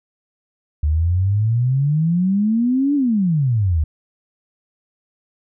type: exponential two-way sweep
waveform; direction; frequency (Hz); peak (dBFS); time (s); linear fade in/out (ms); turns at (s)
sine; up then down; 72.8 to 293.7 to 72.8; -14; 0.83-3.84; 5; 2.95
effects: none

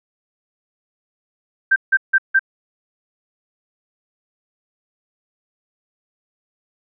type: tone bursts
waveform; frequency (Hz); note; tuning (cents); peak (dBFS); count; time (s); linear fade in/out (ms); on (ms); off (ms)
sine; 1568; G6; 0; -10; 4; 1.71-2.394; 10; 51; 160
effects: none

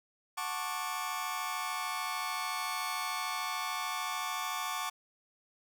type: chord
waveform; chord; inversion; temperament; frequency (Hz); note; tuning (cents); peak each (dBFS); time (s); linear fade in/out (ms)
sawtooth; D major seventh; first; just; 734.2 / 881 / 1101.2 / 1174.7; F#5 / A5 / C#6 / D6; -14 / +2 / -12 / 0; -38 / -37 / -34 / -35; 0.37-4.9; 10
effects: none

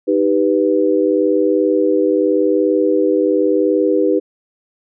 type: chord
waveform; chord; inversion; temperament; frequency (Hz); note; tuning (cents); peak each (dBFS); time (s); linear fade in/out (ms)
sine; Eb augmented; none; equal; 311.1 / 392 / 493.9; Eb4 / G4 / B4; 0 / 0 / 0; -16; 0.07-4.2; 20
effects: none

